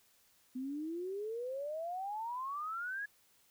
sine exponential sweep, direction up, 250 to 1700 Hz, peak -37 dBFS, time 0.55-3.06 s, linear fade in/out 10 ms, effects white hiss -69 dBFS RMS until 3.5 s

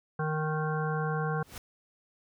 harmonic tone, 155 Hz, D#3, 6 cents flat, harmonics 1 / 3 / 5 / 7 / 9 / 10, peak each -30 / -35 / -37 / -38 / -40 / -40 dBFS, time 0.19-1.43 s, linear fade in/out 5 ms
pink noise with exponential growth, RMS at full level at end -39 dBFS, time 1.36-1.58 s, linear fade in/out 2 ms, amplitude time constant 47 ms
effects none

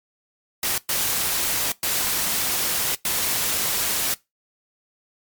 white noise bursts at uneven times, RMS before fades -23 dBFS, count 4, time 0.63-0.78 / 0.89-1.72 / 1.83-2.95 / 3.05-4.14 s, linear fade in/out 2 ms, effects noise-tail reverb RT60 0.2 s tail -21 dB re dry + MP3 96 kbps

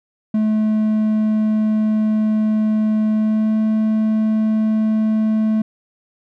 triangle tone with pitch glide, 215.8 to 217.8 Hz, A3 to A3, -33 to -17 cents, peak -12 dBFS, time 0.34-5.62 s, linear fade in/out 5 ms, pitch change +16 cents, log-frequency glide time 3.13-3.58 s, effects none

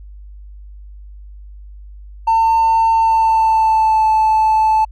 triangle tone with pitch glide, 901 to 873.8 Hz, A5 to A5, +41 to -12 cents, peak -7 dBFS, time 2.27-4.85 s, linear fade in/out 10 ms, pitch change -53 cents, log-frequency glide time 2.93-4.06 s, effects tanh soft clip ceiling -6 dBFS + added 50 Hz sine -33 dBFS peak until 4.91 s

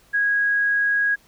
sine tone, 1650 Hz, G#6, 12 cents flat, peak -17 dBFS, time 0.13-1.16 s, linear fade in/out 20 ms, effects pink hiss -56 dBFS RMS until 1.27 s

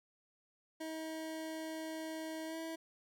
25% pulse tone with pitch glide, 318.4 to 324.9 Hz, D#4 to E4, +40 to -25 cents, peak -37 dBFS, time 0.8-2.76 s, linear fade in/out 10 ms, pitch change +35 cents, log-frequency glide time 2.46-2.57 s, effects none

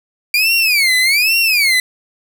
30% pulse tone with vibrato, 2349 Hz, D7, in tune, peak -8 dBFS, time 0.34-1.8 s, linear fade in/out 2 ms, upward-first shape sine, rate 1.2 Hz, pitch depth 270 cents each way, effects none

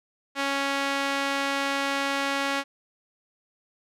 sawtooth tone with band-pass filter, 277.2 Hz, C#4, in tune, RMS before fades -27 dBFS, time 0.35-2.64 s, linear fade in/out 50 ms, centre 2100 Hz, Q 0.65, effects none

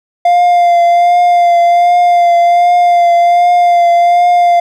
triangle tone with vibrato, 698.5 Hz, F5, in tune, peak -3 dBFS, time 0.25-4.6 s, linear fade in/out 5 ms, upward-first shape triangle, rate 1.3 Hz, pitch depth 25 cents each way, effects none

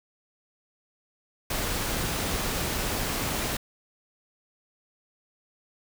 pink noise, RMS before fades -29 dBFS, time 1.5-3.57 s, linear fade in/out 5 ms, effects none

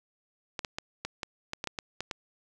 clicks, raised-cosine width 0.2 ms, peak -16 dBFS, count 11, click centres 0.592 / 0.648 / 0.785 / 1.05 / 1.232 / 1.534 / 1.641 / 1.673 / 1.788 / 2.006 / 2.112 s, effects none

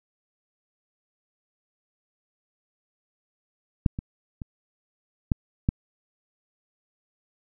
clicks, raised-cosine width 5 ms, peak -6 / -18 / -22 / -8 / -8 dBFS, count 5, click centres 3.862 / 3.989 / 4.418 / 5.318 / 5.689 s, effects none

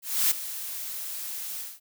blue noise with ADSR envelope, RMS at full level -21 dBFS, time 0.02-1.8 s, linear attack 290 ms, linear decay 10 ms, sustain -14 dB, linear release 200 ms, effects none

